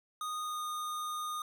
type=tone with pitch glide; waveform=square; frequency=1237 to 1227.7 Hz; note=D#6 to D#6; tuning=-10 to -24 cents; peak=-36 dBFS; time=0.21-1.42 s; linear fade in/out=2 ms; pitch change=-14 cents; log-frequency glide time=0.4-0.61 s; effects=none